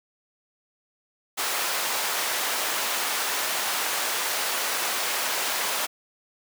pink high-pass noise, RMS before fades -27 dBFS, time 1.37-5.87 s, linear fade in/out 20 ms, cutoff 730 Hz, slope 12 dB/octave, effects none

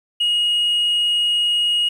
sine tone, 2881 Hz, F#7, 47 cents flat, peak -13 dBFS, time 0.2-1.89 s, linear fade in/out 10 ms, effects tanh soft clip ceiling -14 dBFS + 8-bit

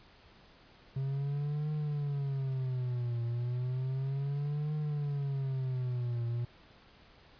triangle tone with vibrato, 133.6 Hz, C3, 36 cents sharp, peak -29 dBFS, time 0.96-6.45 s, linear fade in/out 5 ms, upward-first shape triangle, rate 0.33 Hz, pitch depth 230 cents each way, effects pink hiss -59 dBFS RMS until 7.39 s + resampled to 11025 Hz

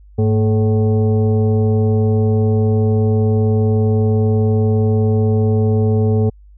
sine tone with frequency modulation, 103.83 Hz, G#2, in tune, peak -11 dBFS, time 0.18-6.3 s, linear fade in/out 10 ms, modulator 328 Hz, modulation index 0.89, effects added 50 Hz sine -40 dBFS peak until 6.57 s

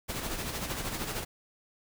pink noise with tremolo, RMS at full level -33 dBFS, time 0.08-1.25 s, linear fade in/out 20 ms, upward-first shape sine, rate 13 Hz, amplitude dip 50%, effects none

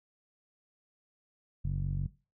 sawtooth tone with low-pass filter, 46.85 Hz, F#1, 22 cents sharp, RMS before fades -32 dBFS, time 1.64-2.07 s, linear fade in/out 10 ms, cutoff 140 Hz, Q 3.6, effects noise-tail reverb RT60 0.3 s tail -18 dB re dry

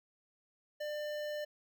square tone with notch filter, 597 Hz, D5, 28 cents sharp, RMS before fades -39 dBFS, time 0.8-1.45 s, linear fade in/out 10 ms, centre 9600 Hz, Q 0.74, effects none

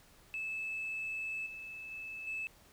sine tone with level steps, 2615 Hz, E7, 15 cents flat, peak -35 / -43 / -41 / -35 dBFS, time 0.34-2.47 s, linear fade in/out 0 ms, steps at 1.46 / 1.91 / 2.27 s, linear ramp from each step 5 ms, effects tanh soft clip ceiling -32 dBFS + pink hiss -62 dBFS RMS until 2.72 s

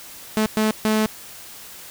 sawtooth tone bursts at uneven times, 216.5 Hz, A3, 28 cents flat, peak -13 dBFS, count 3, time 0.37-0.46 / 0.57-0.71 / 0.85-1.06 s, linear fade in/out 0 ms, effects white hiss -40 dBFS RMS until 1.9 s

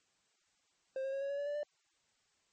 triangle tone with pitch steps, 530 / 538.3 / 546.8 / 555.4 / 564.1 / 573 / 582 / 591.1 Hz, C5 / C5 / C#5 / C#5 / C#5 / D5 / D5 / D5, +22 / +49 / -24 / +3 / +30 / -43 / -16 / +11 cents, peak -33 dBFS, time 0.96-1.632 s, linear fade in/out 2 ms, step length 84 ms, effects white hiss -75 dBFS RMS until 2.52 s + MP3 32 kbps

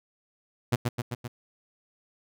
sawtooth tone with echo, 121.2 Hz, B2, 32 cents flat, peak -17 dBFS, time 0.72-0.76 s, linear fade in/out 10 ms, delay 130 ms, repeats 4, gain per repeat -3 dB, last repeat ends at 1.28 s, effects none

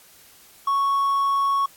triangle tone with hard clipping, 1108.7 Hz, C#6, in tune, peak -19 dBFS, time 0.67-1.66 s, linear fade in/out 5 ms, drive 5 dB, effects white hiss -51 dBFS RMS until 1.76 s + AAC 64 kbps

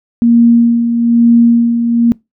sine tone with tremolo, 234.5 Hz, A#3, 11 cents sharp, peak -3 dBFS, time 0.22-2.12 s, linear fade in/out 0 ms, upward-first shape sine, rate 1.1 Hz, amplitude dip 55%, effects noise-tail reverb RT60 0.2 s tail -24 dB re dry

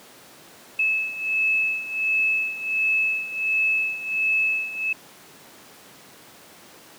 sine beating tone pair, 2600 / 2601.4 Hz, E7 / E7, -24 / -24 cents, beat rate 1.4 Hz, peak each -22 / -26 dBFS, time 0.79-4.93 s, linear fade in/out 5 ms, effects pink hiss -47 dBFS RMS until 6.98 s + high-pass 200 Hz 12 dB/octave

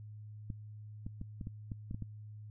clicks, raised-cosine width 5 ms, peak -28 dBFS, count 9, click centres 0.502 / 1.065 / 1.214 / 1.412 / 1.471 / 1.718 / 1.911 / 1.945 / 2.023 s, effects noise-tail reverb RT60 0.1 s tail -23 dB re dry + added 106 Hz sine -46 dBFS peak until 2.5 s

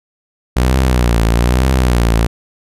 sawtooth tone with vibrato, 60.6 Hz, B1, 32 cents flat, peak -6 dBFS, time 0.56-2.27 s, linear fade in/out 10 ms, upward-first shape triangle, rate 1.1 Hz, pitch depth 150 cents each way, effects resampled to 32000 Hz

